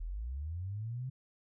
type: linear sweep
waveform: sine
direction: up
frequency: 37.03 to 133 Hz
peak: -36 dBFS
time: 0-1.1 s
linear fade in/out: 10 ms
effects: none